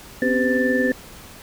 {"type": "tone cluster", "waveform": "sine", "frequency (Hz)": [252.2, 272.7, 392.4, 508, 1768], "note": ["B3", "C#4", "G4", "B4", "A6"], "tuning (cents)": [36, -28, 2, 49, 8], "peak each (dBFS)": [-21, -26, -27, -22, -23], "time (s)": [0.22, 0.92], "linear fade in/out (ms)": 2, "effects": ["pink hiss -42 dBFS RMS until 1.42 s"]}